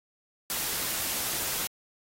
white noise, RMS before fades -31 dBFS, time 0.5-1.67 s, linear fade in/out 0 ms, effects AAC 48 kbps

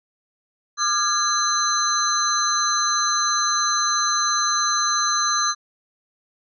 sine tone cluster, 1203 / 1386 / 1663 / 4055 / 6160 Hz, D6 / F6 / G#6 / B7 / G8, +41 / -14 / +2 / +45 / -31 cents, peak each -22 / -31 / -29 / -25 / -23 dBFS, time 0.77-5.55 s, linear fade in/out 50 ms, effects none

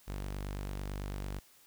sawtooth tone, 49 Hz, G1, in tune, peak -33 dBFS, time 0.07-1.4 s, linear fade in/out 20 ms, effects white hiss -62 dBFS RMS until 1.66 s

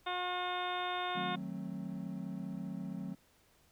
harmonic tone, 360 Hz, F#4, 47 cents flat, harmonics 1 / 2 / 3 / 4 / 5 / 6 / 7 / 8 / 9 / 10, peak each -44 / -38 / -40 / -43 / -50 / -47 / -51 / -52 / -53 / -43 dBFS, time 0.06-1.36 s, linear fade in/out 10 ms
triangle chord, D# diminished seventh, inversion none, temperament equal with one note detuned, 155.56 / 185 / 220 / 265.6 Hz, D#3 / F#3 / A3 / C4, 0 / 0 / 0 / +26 cents, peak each -45 / -39 / -43 / -44 dBFS, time 1.15-3.15 s, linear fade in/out 10 ms
effects pink hiss -68 dBFS RMS until 3.71 s

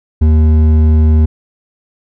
sine tone with hard clipping, 78.1 Hz, D#2, 7 cents sharp, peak -7 dBFS, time 0.21-1.26 s, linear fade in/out 10 ms, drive 8 dB, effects none

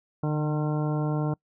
harmonic tone with a mistuned harmonic, 151.7 Hz, D#3, 44 cents flat, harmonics 1 / 2 / 3 / 4 / 5 / 6 / 7 / 9, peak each -25 / -31 / -35 / -37 / -39 / -41 / -42 / -44 dBFS, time 0.23-1.34 s, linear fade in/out 5 ms, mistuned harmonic 1, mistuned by -22 cents, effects noise-tail reverb RT60 0.1 s tail -26 dB re dry

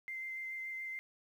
sine tone with vibrato, 2082 Hz, C7, 9 cents flat, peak -39 dBFS, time 0.08-0.99 s, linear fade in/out 0 ms, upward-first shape sine, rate 7 Hz, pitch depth 11 cents each way, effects 11-bit

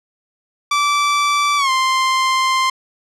sawtooth tone with pitch glide, 1162 to 1047.3 Hz, D6 to C6, -19 to +1 cents, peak -10 dBFS, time 0.71-2.7 s, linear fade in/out 5 ms, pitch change -180 cents, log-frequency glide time 1.57-1.7 s, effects low-pass 7000 Hz 12 dB/octave

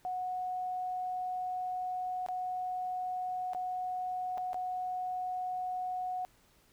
sine tone with dropouts, 734 Hz, F#5, 14 cents flat, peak -33 dBFS, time 0.05-6.25 s, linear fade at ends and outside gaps 0 ms, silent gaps 2.263-2.286 / 3.534-3.548 / 4.375-4.38 / 4.532-4.544 s, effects pink hiss -66 dBFS RMS until 6.72 s

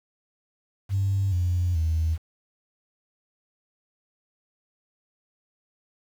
sine tone with pitch steps, 98 / 88.83 / 80.53 Hz, G2 / F2 / E2, 0 / +30 / -40 cents, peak -20 dBFS, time 0.89-2.18 s, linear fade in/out 50 ms, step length 430 ms, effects tanh soft clip ceiling -16 dBFS + 8-bit

